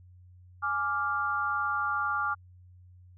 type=chord; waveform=sine; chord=D diminished; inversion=second; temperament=equal with one note detuned; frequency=835.4 / 1174.7 / 1396.9 Hz; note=Ab5 / D6 / F6; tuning=+10 / 0 / 0 cents; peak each=-35 / -30 / -30 dBFS; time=0.62-2.35 s; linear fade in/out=20 ms; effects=added 90 Hz sine -51 dBFS peak until 3.17 s